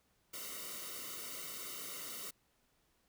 white noise with comb filter, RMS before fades -45 dBFS, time 0.33-2.31 s, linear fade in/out 10 ms, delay 1.2 ms, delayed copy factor -0.95, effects pink hiss -75 dBFS RMS until 3.08 s

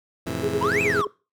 15% pulse chord, F major seventh, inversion none, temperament just, 87.31 / 109.13 / 130.96 / 163.7 Hz, F2 / A2 / C3 / E3, 0 / -14 / +2 / -12 cents, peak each -27 dBFS, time 0.26-1.02 s, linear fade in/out 10 ms
sine tone with tremolo, 414 Hz, G#4, 5 cents flat, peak -20 dBFS, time 0.43-1.07 s, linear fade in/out 2 ms, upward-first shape sine, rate 9.5 Hz, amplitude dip 85%
triangle exponential two-way sweep, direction up then down, 906 to 2674 to 1031 Hz, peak -20 dBFS, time 0.61-1.05 s, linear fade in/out 5 ms, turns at 0.82 s
effects noise-tail reverb RT60 0.3 s tail -21 dB re dry

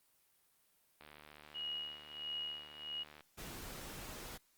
click train, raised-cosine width 0.3 ms, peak -38 dBFS, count 166, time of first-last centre 1.01-3.207 s, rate 75.1 Hz
sine tone with tremolo, 2890 Hz, F#7, 41 cents flat, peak -38 dBFS, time 1.54-3.04 s, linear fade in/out 20 ms, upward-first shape sine, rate 1.5 Hz, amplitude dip 85%
pink noise, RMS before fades -48 dBFS, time 3.37-4.38 s, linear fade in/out 20 ms
effects white hiss -73 dBFS RMS until 4.57 s + Opus 32 kbps

